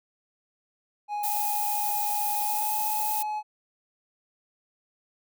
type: tone with pitch glide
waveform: triangle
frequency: 830.6 to 849.5 Hz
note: G#5 to G#5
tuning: 0 to +39 cents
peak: -26 dBFS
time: 1.08-3.43 s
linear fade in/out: 50 ms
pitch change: +39 cents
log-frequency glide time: 2.4-2.74 s
type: noise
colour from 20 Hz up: violet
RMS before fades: -30 dBFS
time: 1.23-3.23 s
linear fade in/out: 10 ms
effects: none